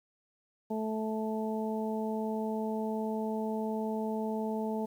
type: harmonic tone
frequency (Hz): 218.6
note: A3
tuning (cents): -11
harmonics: 1 / 2 / 3 / 4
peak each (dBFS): -33 / -36 / -40 / -40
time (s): 0.7-4.86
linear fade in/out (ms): 10
effects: 10-bit